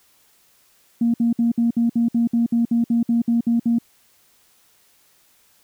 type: tone bursts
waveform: sine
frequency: 233.7 Hz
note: A#3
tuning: 5 cents sharp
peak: -14 dBFS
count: 15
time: 1.01-3.786 s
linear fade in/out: 5 ms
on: 130 ms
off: 59 ms
effects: tanh soft clip ceiling -10 dBFS + white hiss -58 dBFS RMS until 5.63 s